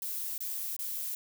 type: noise bursts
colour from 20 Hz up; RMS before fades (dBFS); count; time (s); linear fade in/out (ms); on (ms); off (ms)
violet; -36; 3; 0.02-1.15; 2; 360; 25
effects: none